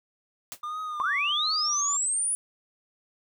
white noise with exponential decay, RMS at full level -33 dBFS, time 0.52-0.61 s, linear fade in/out 0 ms, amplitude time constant 18 ms
triangle tone with vibrato, 1199 Hz, D6, 36 cents sharp, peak -29 dBFS, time 0.63-1.97 s, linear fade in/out 5 ms, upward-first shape triangle, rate 1.4 Hz, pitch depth 95 cents each way
sine linear sweep, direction up, 989 to 9956 Hz, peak -24 dBFS, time 1-2.35 s, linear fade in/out 0 ms
effects none

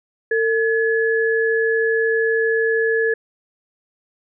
sine tone pair together, 451.6 / 1703.9 Hz, A4 / G#6, +45 / +44 cents, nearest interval octave + major seventh, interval 2299 cents, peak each -17 / -20 dBFS, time 0.31-3.14 s, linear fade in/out 5 ms, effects none

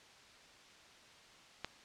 click, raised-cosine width 0.2 ms, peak -20 dBFS, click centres 1.646 s, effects white hiss -59 dBFS RMS until 1.84 s + low-pass 5000 Hz 12 dB/octave

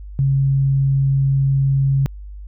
sine tone, 136.5 Hz, C#3, 26 cents flat, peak -13 dBFS, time 0.19-2.06 s, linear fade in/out 0 ms, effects added 50 Hz sine -31 dBFS peak until 2.47 s

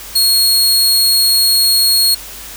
sawtooth tone, 4306 Hz, C8, 49 cents sharp, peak -6 dBFS, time 0.15-2.15 s, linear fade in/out 10 ms, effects added 50 Hz sine -39 dBFS peak until 2.56 s + white hiss -31 dBFS RMS until 2.56 s

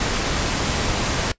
pink noise, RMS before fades -22 dBFS, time 0-1.32 s, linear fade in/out 5 ms, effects noise-tail reverb RT60 0.1 s tail -19 dB re dry + resampled to 16000 Hz

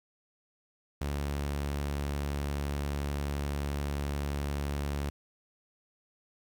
sawtooth tone, 71.5 Hz, D2, 46 cents flat, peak -27 dBFS, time 1.01-5.1 s, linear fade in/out 5 ms, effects 10-bit

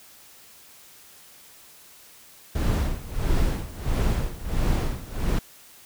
brown noise with tremolo, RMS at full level -21 dBFS, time 2.55-5.39 s, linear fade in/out 5 ms, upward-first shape sine, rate 1.5 Hz, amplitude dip 85%, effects white hiss -50 dBFS RMS until 5.85 s

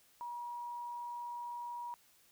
sine tone, 958 Hz, A#5, 47 cents sharp, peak -40 dBFS, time 0.21-1.94 s, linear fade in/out 0 ms, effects white hiss -67 dBFS RMS until 2.31 s

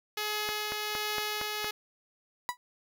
5% pulse tone with tremolo, 422.6 Hz, G#4, 30 cents sharp, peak -19 dBFS, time 0.17-1.71 s, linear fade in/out 5 ms, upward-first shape triangle, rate 1.3 Hz, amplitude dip 25%
click train, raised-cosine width 0.5 ms, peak -20 dBFS, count 6, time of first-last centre 0.49-1.645 s, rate 4.33 Hz
35% pulse tone with exponential decay, 980 Hz, B5, 14 cents flat, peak -24 dBFS, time 2.49-2.57 s, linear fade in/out 0 ms, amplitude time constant 17 ms
effects none

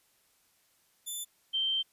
5% pulse / sine tone pair in turn, 3520 / 3131 Hz, A7 / G7, 0 / -3 cents, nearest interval major second, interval 203 cents, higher first, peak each -27 dBFS, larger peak neither, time 1.06-1.25 / 1.53-1.83 s, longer second, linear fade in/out 20 ms, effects white hiss -69 dBFS RMS until 1.92 s + resampled to 32000 Hz

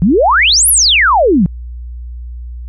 sine exponential two-way sweep, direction up then down, 159.3 to 11840 to 159.3 Hz, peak -6 dBFS, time 0.02-1.46 s, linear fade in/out 0 ms, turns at 0.69 s, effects added 60 Hz sine -23 dBFS peak until 2.68 s

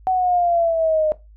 sine exponential sweep, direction down, 753 to 611 Hz, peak -15 dBFS, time 0.07-1.12 s, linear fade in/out 0 ms, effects noise-tail reverb RT60 0.2 s tail -17 dB re dry + added 52 Hz sine -43 dBFS peak until 1.36 s

